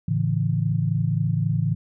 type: chord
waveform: sine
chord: A major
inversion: none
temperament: equal with one note detuned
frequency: 110 / 141.01 / 164.81 Hz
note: A2 / C#3 / E3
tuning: 0 / +30 / 0 cents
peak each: -24 dBFS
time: 0.08-1.75 s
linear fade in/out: 5 ms
effects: none